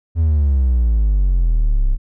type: exponential sweep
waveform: triangle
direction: down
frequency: 84 to 31.76 Hz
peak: -9 dBFS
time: 0.15-1.98 s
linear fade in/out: 50 ms
effects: tanh soft clip ceiling -5 dBFS